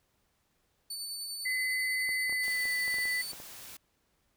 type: tone with tremolo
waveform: 25% pulse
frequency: 4507 Hz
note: C#8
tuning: 28 cents sharp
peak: -31 dBFS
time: 0.9-3.32 s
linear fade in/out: 5 ms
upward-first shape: sine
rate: 10 Hz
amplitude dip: 25%
type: tone with pitch glide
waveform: sine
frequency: 2029 to 1994.1 Hz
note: B6 to B6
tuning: +46 to +16 cents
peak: -29 dBFS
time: 1.45-3.22 s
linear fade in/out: 10 ms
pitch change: -30 cents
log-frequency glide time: 2.15-2.7 s
type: clicks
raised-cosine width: 1 ms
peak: -34 dBFS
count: 11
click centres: 2.091 / 2.296 / 2.326 / 2.481 / 2.655 / 2.879 / 2.942 / 2.985 / 3.055 / 3.333 / 3.401 s
type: noise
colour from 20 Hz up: white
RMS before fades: -47 dBFS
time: 2.43-3.77 s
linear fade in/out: 5 ms
effects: pink hiss -74 dBFS RMS until 4.36 s